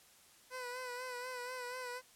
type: tone with vibrato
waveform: 15% pulse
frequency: 500 Hz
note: B4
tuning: 21 cents sharp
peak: -35 dBFS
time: 0.5-2.02 s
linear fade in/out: 50 ms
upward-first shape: sine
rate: 4.1 Hz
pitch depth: 43 cents each way
effects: white hiss -63 dBFS RMS until 2.15 s + low-pass 12000 Hz 12 dB/octave